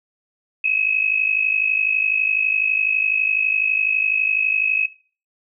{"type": "tone pair together", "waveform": "sine", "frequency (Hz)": [2528, 2580], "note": ["D#7", "E7"], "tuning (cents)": [27, -38], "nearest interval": "unison", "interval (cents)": 35, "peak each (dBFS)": -19, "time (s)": [0.64, 4.86], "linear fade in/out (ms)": 5, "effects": ["noise-tail reverb RT60 0.4 s tail -19 dB re dry"]}